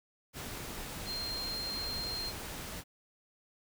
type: tone in noise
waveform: sine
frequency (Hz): 4190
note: C8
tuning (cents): +2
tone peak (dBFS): -36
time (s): 1.05-2.33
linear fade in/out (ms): 50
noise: pink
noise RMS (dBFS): -42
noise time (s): 0.33-2.84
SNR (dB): +3
effects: none